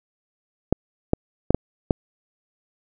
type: clicks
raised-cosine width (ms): 2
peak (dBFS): -3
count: 5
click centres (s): 0.726 / 1.134 / 1.506 / 1.546 / 1.908
effects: none